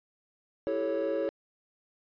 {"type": "chord", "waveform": "triangle", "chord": "A dominant seventh", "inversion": "second", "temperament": "equal with one note detuned", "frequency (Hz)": [329.6, 392, 434.9, 554.4], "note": ["E4", "G4", "A4", "C#5"], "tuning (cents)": [0, 0, -20, 0], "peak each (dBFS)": [-32, -34, -31, -28], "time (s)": [0.67, 1.29], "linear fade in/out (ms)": 0, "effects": ["tanh soft clip ceiling -19 dBFS", "resampled to 11025 Hz"]}